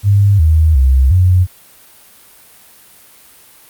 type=tone with pitch steps; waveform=sine; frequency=100.7 / 79 / 65.8 / 91.1 Hz; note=G2 / D#2 / C2 / F#2; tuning=+47 / +27 / +10 / -26 cents; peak=-6 dBFS; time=0.03-1.47 s; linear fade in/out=50 ms; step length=360 ms; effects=white hiss -43 dBFS RMS until 3.69 s + Opus 48 kbps